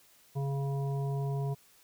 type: harmonic tone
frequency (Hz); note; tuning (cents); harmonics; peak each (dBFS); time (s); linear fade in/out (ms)
138.59; C#3; 0; 1 / 3 / 5 / 7; -30 / -40 / -44 / -47; 0.35-1.55; 20
effects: white hiss -62 dBFS RMS until 1.83 s